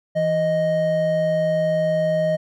triangle tone pair together, 165.11 / 622.3 Hz, E3 / D#5, +3 / 0 cents, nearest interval octave + major seventh, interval 2297 cents, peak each -23 / -16 dBFS, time 0.15-2.37 s, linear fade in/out 20 ms, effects none

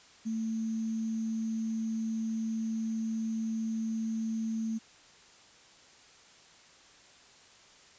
sine tone with sample-and-hold, 223.1 Hz, A3, 24 cents sharp, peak -30 dBFS, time 0.25-4.79 s, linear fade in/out 20 ms, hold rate 6300 Hz, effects white hiss -57 dBFS RMS until 7.98 s + resampled to 16000 Hz

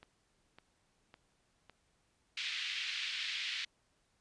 click train, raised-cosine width 0.3 ms, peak -37 dBFS, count 4, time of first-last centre 0.03-1.697 s, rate 1.8 Hz
white band-pass noise, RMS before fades -39 dBFS, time 2.37-3.65 s, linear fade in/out 5 ms, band 2000 to 3800 Hz, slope 24 dB/octave
effects pink hiss -75 dBFS RMS until 4.2 s + resampled to 22050 Hz

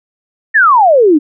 sine exponential sweep, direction down, 1864.7 to 280.2 Hz, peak -4 dBFS, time 0.54-1.19 s, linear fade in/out 20 ms, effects none

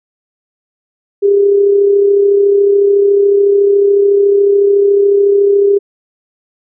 sine tone with amplitude modulation, 401.5 Hz, G4, 41 cents sharp, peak -4 dBFS, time 1.22-5.79 s, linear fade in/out 20 ms, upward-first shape sine, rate 33.9 Hz, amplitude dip 40%, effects none

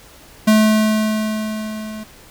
square tone with level ramp, 216.1 Hz, A3, 31 cents flat, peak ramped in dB -9 to -29 dBFS, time 0.47-2.04 s, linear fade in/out 10 ms, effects pink hiss -44 dBFS RMS until 2.3 s

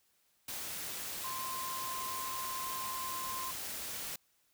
sine tone in noise, 1045 Hz, C6, 2 cents flat, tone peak -39 dBFS, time 1.24-3.51 s, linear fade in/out 5 ms, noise white, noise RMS -41 dBFS, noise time 0.48-4.16 s, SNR -1 dB, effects white hiss -73 dBFS RMS until 4.53 s

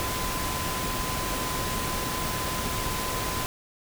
sine tone in noise, 1020 Hz, C6, 44 cents flat, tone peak -34 dBFS, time 0-3.46 s, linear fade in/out 0 ms, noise pink, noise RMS -30 dBFS, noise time 0-3.46 s, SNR -7 dB, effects none

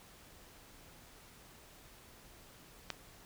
click, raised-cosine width 0.2 ms, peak -19 dBFS, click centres 2.903 s, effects pink hiss -58 dBFS RMS until 3.25 s

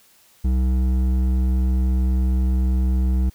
sine tone with hard clipping, 63.6 Hz, C2, 48 cents flat, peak -18 dBFS, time 0.44-3.3 s, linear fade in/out 10 ms, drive 9 dB, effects white hiss -55 dBFS RMS until 3.34 s

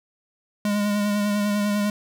square tone with vibrato, 206.1 Hz, G#3, 13 cents flat, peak -21 dBFS, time 0.65-1.9 s, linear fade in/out 2 ms, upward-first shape sine, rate 10 Hz, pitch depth 24 cents each way, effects none

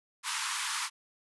pink high-pass noise, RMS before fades -33 dBFS, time 0.23-0.9 s, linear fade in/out 50 ms, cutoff 890 Hz, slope 96 dB/octave, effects resampled to 24000 Hz

